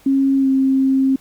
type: tone with pitch glide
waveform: sine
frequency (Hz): 271.6 to 266.9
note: C#4 to C4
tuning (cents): -35 to +35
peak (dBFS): -12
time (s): 0.06-1.16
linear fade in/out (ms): 5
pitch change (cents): -30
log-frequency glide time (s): 0.38-0.48
effects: pink hiss -50 dBFS RMS until 1.2 s